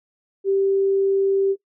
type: tone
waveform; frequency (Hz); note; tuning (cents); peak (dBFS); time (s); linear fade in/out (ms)
sine; 390.9; G4; -5; -16; 0.44-1.56; 50
effects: noise-tail reverb RT60 0.1 s tail -17 dB re dry